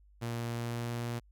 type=tone with pitch glide; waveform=sawtooth; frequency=117.5 to 118.8 Hz; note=A#2 to A#2; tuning=+14 to +33 cents; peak=-30 dBFS; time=0.21-1.2 s; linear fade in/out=20 ms; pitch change=+19 cents; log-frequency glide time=0.44-0.96 s; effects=added 50 Hz sine -58 dBFS peak until 1.31 s